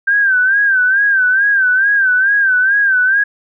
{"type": "tone with vibrato", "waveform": "sine", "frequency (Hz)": 1568, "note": "G6", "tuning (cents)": 0, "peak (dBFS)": -9, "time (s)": [0.07, 3.24], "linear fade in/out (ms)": 10, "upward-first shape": "sine", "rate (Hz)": 2.3, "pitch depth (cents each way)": 97, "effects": []}